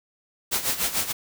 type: noise with tremolo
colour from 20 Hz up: white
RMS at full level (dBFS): -23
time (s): 0.51-1.13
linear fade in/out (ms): 20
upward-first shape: sine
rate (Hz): 6.8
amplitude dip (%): 75
effects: none